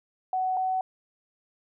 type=tone pair in turn; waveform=sine; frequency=747 / 750.2 Hz; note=F#5 / F#5; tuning=+16 / +24 cents; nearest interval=unison; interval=8 cents; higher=second; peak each=-24 dBFS; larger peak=neither; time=0.33-0.57 / 0.57-0.81 s; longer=neither; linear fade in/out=2 ms; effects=none